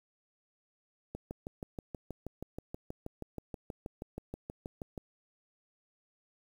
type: click train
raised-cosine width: 2 ms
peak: -26 dBFS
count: 25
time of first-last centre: 1.15-4.978 s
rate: 6.27 Hz
effects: 9-bit